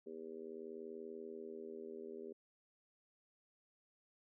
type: harmonic tone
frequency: 80.5 Hz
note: E2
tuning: 41 cents flat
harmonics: 3 / 4 / 5 / 6 / 7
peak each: -54 / -56 / -48 / -55 / -61 dBFS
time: 0.06-2.33 s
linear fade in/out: 10 ms
effects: none